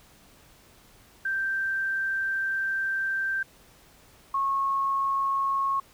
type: tone pair in turn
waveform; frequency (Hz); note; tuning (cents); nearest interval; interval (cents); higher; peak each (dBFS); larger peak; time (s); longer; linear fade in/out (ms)
sine; 1568 / 1093.5; G6 / C#6; 0 / -24; tritone; 624; first; -25 / -23; second; 1.25-3.43 / 4.34-5.8; first; 5
effects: pink hiss -56 dBFS RMS until 5.93 s